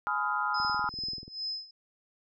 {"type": "chord", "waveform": "sine", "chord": "F half-diminished seventh", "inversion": "first", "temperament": "just", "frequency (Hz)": [838.1, 1005.8, 1257.2, 1396.9], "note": ["Ab5", "Cb6", "Eb6", "F6"], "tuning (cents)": [16, 31, 18, 0], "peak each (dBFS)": [-34, -34, -32, -32], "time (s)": [0.07, 0.89], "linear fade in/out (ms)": 0}
{"type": "tone with tremolo", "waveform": "sine", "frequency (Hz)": 5100, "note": "D#8", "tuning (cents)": 42, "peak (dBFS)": -31, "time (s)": [0.54, 1.71], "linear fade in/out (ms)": 5, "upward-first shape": "sine", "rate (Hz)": 2.4, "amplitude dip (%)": 90}
{"type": "click train", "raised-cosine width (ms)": 3, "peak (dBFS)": -34, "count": 15, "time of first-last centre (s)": [0.6, 1.28], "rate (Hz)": 20.6}
{"effects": []}